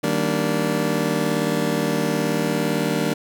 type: chord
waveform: 25% pulse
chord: Eb major seventh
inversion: none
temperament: just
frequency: 155.56 / 194.45 / 233.3 / 291.7 Hz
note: Eb3 / G3 / Bb3 / D4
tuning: 0 / -14 / +2 / -12 cents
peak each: -22 dBFS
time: 0.03-3.14 s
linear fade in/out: 10 ms
effects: none